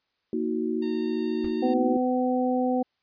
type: chord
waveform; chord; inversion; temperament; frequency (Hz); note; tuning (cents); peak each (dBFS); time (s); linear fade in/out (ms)
sine; D# minor; second; equal with one note detuned; 233.1 / 315.3 / 370; A#3 / D#4 / F#4; 0 / +23 / 0; -29; 0.33-1.97; 2
type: tone with vibrato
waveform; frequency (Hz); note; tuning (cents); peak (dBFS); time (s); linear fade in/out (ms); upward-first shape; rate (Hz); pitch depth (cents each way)
5% pulse; 917; A#5; -29; -29; 0.82-1.74; 5; sine; 16; 11
type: noise with exponential decay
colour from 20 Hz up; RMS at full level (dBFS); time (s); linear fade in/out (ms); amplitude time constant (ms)
brown; -30; 1.44-1.55; 5; 23
type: harmonic tone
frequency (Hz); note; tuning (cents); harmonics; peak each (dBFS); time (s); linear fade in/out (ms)
252.5; B3; +39; 1 / 2 / 3; -24 / -27 / -29; 1.62-2.83; 10
effects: white hiss -75 dBFS RMS until 3.02 s + resampled to 11025 Hz